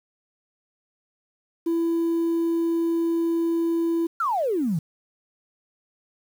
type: tone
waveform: sine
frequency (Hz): 333.6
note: E4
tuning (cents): +21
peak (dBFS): -18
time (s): 1.66-4.07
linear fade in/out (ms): 10
type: exponential sweep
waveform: triangle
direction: down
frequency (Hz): 1426 to 148.2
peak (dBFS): -17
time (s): 4.2-4.79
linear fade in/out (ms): 5
effects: tanh soft clip ceiling -19 dBFS + 8-bit